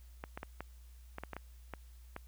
clicks, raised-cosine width 0.5 ms, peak -26 dBFS, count 10, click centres 0.239 / 0.375 / 0.431 / 0.606 / 1.184 / 1.236 / 1.333 / 1.366 / 1.737 / 2.164 s, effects added 60 Hz sine -52 dBFS peak until 2.27 s + white hiss -68 dBFS RMS until 2.27 s

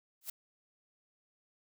blue noise with exponential growth, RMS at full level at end -34 dBFS, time 0.21-0.3 s, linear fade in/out 5 ms, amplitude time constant 18 ms, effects none

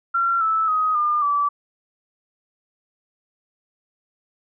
sine tone with pitch steps, 1368 / 1311.5 / 1257.4 / 1205.4 / 1155.7 Hz, F6 / E6 / D#6 / D6 / D6, -36 / -9 / +18 / +45 / -28 cents, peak -17 dBFS, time 0.14-1.49 s, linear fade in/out 10 ms, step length 270 ms, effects none

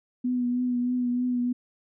sine tone with vibrato, 246.9 Hz, B3, in tune, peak -23 dBFS, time 0.24-1.53 s, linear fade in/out 10 ms, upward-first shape triangle, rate 3.2 Hz, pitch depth 30 cents each way, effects none

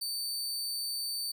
sawtooth tone, 4566 Hz, D8, 50 cents flat, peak -30 dBFS, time 0.01-1.32 s, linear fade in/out 10 ms, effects 12-bit

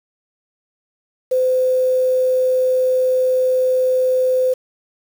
sine tone with quantisation, 512 Hz, C5, 38 cents flat, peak -13 dBFS, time 1.31-4.54 s, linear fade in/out 10 ms, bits 6, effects none

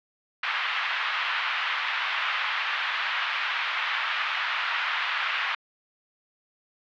pink band-pass noise, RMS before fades -28 dBFS, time 0.43-5.55 s, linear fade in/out 5 ms, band 1100 to 3300 Hz, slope 24 dB/octave, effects low-pass 5000 Hz 12 dB/octave

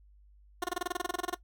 15% pulse tone bursts, 357.9 Hz, F4, 42 cents sharp, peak -23 dBFS, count 16, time 0.62-1.346 s, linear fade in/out 5 ms, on 21 ms, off 26 ms, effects noise-tail reverb RT60 0.1 s tail -17 dB re dry + added 50 Hz sine -56 dBFS peak until 1.43 s

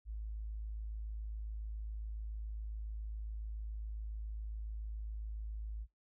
sine tone, 53.6 Hz, A1, 45 cents flat, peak -39 dBFS, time 0.05-5.87 s, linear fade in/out 50 ms, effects noise-tail reverb RT60 0.2 s tail -26 dB re dry

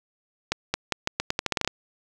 accelerating click train, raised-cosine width 0.2 ms, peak -6 dBFS, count 13, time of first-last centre 0.52-1.676 s, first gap 220 ms, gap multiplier 0.83, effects none

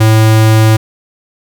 square tone, 110 Hz, A2, in tune, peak -5 dBFS, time 0-0.77 s, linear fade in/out 10 ms, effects none

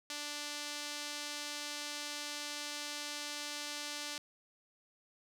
sawtooth tone with band-pass filter, 293.7 Hz, D4, in tune, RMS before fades -42 dBFS, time 0.1-4.18 s, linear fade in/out 2 ms, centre 5100 Hz, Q 1, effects none

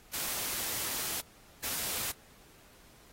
white noise bursts at uneven times, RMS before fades -35 dBFS, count 2, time 0.13-1.21 / 1.63-2.12 s, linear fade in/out 10 ms, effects pink hiss -59 dBFS RMS until 3.12 s + AAC 48 kbps

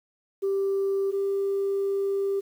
sine tone pair in turn, 392 / 394.7 Hz, G4 / G4, 0 / +12 cents, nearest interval unison, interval 12 cents, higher second, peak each -21 / -22 dBFS, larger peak first, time 0.42-1.12 / 1.12-2.41 s, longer second, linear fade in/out 20 ms, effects tanh soft clip ceiling -20 dBFS + 9-bit

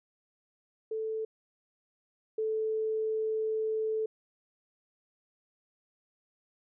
sine tone pair in turn, 440 / 437.8 Hz, A4 / A4, 0 / -9 cents, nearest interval unison, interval 9 cents, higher first, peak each -31 / -28 dBFS, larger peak second, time 0.91-1.25 / 2.38-4.06 s, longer second, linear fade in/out 5 ms, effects none

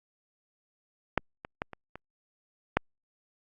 clicks, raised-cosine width 0.5 ms, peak -8 / -24 / -15 / -26 / -26 / -6 dBFS, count 6, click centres 1.177 / 1.449 / 1.619 / 1.733 / 1.956 / 2.77 s, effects Opus 48 kbps

